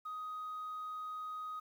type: tone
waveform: sine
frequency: 1252 Hz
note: D#6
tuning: 10 cents sharp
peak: -38 dBFS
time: 0.05-1.6 s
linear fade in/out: 10 ms
effects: tanh soft clip ceiling -38 dBFS + 11-bit